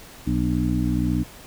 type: harmonic tone with a mistuned harmonic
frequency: 61.74 Hz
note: B1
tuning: in tune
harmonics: 1 / 2 / 3 / 4 / 5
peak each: -26 / -26 / -26 / -26 / -26 dBFS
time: 0.26-1.24 s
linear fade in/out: 20 ms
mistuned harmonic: 5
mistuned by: -39 cents
effects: pink hiss -44 dBFS RMS until 1.46 s